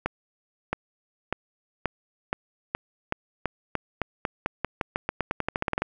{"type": "accelerating click train", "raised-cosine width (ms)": 0.5, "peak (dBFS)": -10, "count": 26, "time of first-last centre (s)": [0.06, 5.82], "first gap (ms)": 670, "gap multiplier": 0.89, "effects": []}